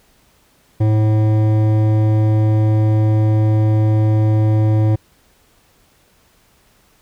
triangle tone with hard clipping, 108.1 Hz, A2, 30 cents flat, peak -13 dBFS, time 0.8-4.96 s, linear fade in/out 10 ms, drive 16 dB, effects pink hiss -55 dBFS RMS until 7.01 s

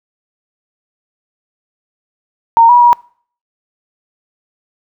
sine tone with pitch steps, 920 / 968 / 959 Hz, A#5 / B5 / A#5, -23 / -35 / +49 cents, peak -3 dBFS, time 2.57-2.93 s, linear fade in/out 0 ms, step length 120 ms, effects noise-tail reverb RT60 0.5 s tail -24 dB re dry

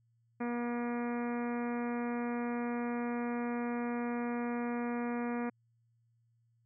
harmonic tone, 239.4 Hz, A#3, 46 cents sharp, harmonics 1 / 2 / 3 / 4 / 5 / 6 / 7 / 8 / 9 / 10, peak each -34 / -40 / -44 / -46 / -48 / -50 / -51 / -52 / -53 / -54 dBFS, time 0.4-5.5 s, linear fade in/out 10 ms, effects added 116 Hz sine -69 dBFS peak until 6.65 s

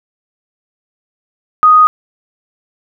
sine tone, 1244.5 Hz, D#6, in tune, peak -3 dBFS, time 1.63-1.87 s, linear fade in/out 0 ms, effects none

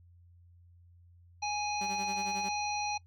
harmonic tone, 830.6 Hz, G#5, in tune, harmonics 1 / 3 / 5 / 7, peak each -33 / -38 / -40 / -41 dBFS, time 1.42-2.98 s, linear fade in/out 10 ms
sawtooth tone with tremolo, 194.9 Hz, G3, 10 cents flat, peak -35 dBFS, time 1.81-2.49 s, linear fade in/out 2 ms, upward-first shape sine, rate 11 Hz, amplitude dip 75%
effects noise-tail reverb RT60 0.1 s tail -21 dB re dry + added 87 Hz sine -56 dBFS peak until 3.06 s

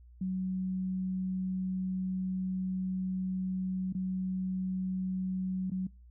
sine tone with dropouts, 186.5 Hz, F#3, 14 cents sharp, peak -30 dBFS, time 0.21-5.87 s, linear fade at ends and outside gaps 5 ms, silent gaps 3.926-3.948 / 5.701-5.716 s, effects noise-tail reverb RT60 0.3 s tail -25 dB re dry + added 60 Hz sine -52 dBFS peak until 6.1 s

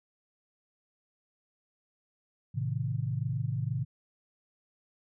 sine chord, A diminished, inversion none, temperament just, 110 / 132 / 158.4 Hz, A2 / C3 / Eb3, 0 / +16 / +31 cents, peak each -33 / -32 / -36 dBFS, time 2.54-3.85 s, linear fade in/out 20 ms, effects none

